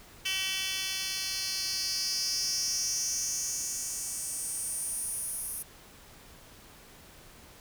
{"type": "tone with high-pass filter sweep", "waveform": "10% pulse", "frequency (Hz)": 381.1, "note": "G4", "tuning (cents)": -49, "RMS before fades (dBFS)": -33, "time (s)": [0.25, 5.63], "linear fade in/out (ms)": 10, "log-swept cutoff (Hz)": [3100, 11000], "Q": 4.8, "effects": ["pink hiss -53 dBFS RMS until 7.6 s"]}